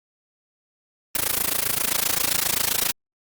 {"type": "noise with amplitude modulation", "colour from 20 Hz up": "white", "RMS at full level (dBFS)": -19, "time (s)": [1.15, 2.92], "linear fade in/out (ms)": 2, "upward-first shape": "sine", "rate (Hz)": 27.6, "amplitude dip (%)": 90, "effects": ["Opus 32 kbps"]}